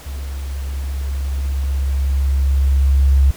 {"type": "tone with level ramp", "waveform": "sine", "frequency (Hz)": 68.2, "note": "C#2", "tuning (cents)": -28, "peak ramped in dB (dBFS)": [-24, -8], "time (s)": [0.06, 3.31], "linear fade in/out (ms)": 5, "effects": ["pink hiss -39 dBFS RMS until 3.36 s"]}